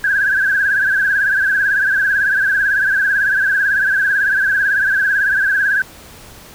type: tone with vibrato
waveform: sine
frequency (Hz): 1596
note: G6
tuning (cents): +31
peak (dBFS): -12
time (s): 0.04-5.82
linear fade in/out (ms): 2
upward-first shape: triangle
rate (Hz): 18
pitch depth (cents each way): 110
effects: pink hiss -39 dBFS RMS until 6.54 s